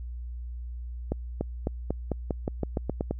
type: accelerating click train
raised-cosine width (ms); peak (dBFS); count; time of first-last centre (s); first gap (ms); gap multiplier
2; -14; 12; 1.12-3.11; 290; 0.9
effects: added 60 Hz sine -34 dBFS peak until 3.19 s